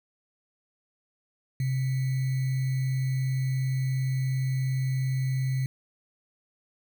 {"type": "tone with sample-and-hold", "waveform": "sine", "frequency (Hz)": 131.4, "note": "C3", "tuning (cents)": 8, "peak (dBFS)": -24, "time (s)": [1.6, 5.66], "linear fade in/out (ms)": 2, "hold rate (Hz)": 2100, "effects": []}